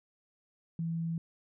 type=tone; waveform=sine; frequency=165.5 Hz; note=E3; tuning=7 cents sharp; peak=-31 dBFS; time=0.79-1.18 s; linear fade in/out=2 ms; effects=none